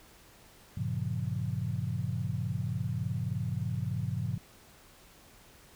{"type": "chord", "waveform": "sine", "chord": "G half-diminished seventh", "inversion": "none", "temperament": "just", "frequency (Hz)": [98, 117.6, 141.12, 176.4], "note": ["G2", "Bb2", "Db3", "F3"], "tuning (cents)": [0, 16, 31, 18], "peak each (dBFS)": [-36, -34, -36, -38], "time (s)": [0.77, 4.38], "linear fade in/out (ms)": 5, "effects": ["pink hiss -57 dBFS RMS until 5.75 s"]}